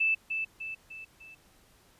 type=tone with echo; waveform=sine; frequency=2637 Hz; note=E7; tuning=in tune; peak=-23 dBFS; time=0-0.15 s; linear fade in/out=10 ms; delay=300 ms; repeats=4; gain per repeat=-6 dB; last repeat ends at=1.35 s; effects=pink hiss -62 dBFS RMS until 1.99 s + resampled to 32000 Hz